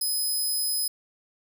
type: tone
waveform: 10% pulse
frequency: 5050 Hz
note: D#8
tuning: 25 cents sharp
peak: -19 dBFS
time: 0.01-0.88 s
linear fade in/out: 5 ms
effects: none